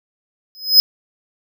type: tone with exponential growth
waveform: square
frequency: 5070 Hz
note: D#8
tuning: 32 cents sharp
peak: -3 dBFS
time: 0.55-0.8 s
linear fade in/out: 0 ms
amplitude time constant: 54 ms
effects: none